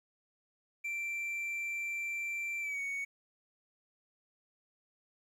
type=tone with pitch glide; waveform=triangle; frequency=2349 to 2229 Hz; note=D7 to C#7; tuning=0 to +9 cents; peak=-33 dBFS; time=0.84-3.05 s; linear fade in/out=10 ms; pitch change=-91 cents; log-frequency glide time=2.61-2.8 s; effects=11-bit